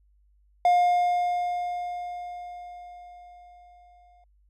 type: tone with exponential decay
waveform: triangle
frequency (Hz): 710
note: F5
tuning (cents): +28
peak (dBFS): -14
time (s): 0.65-4.24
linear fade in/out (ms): 2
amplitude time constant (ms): 780
effects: added 50 Hz sine -59 dBFS peak until 4.49 s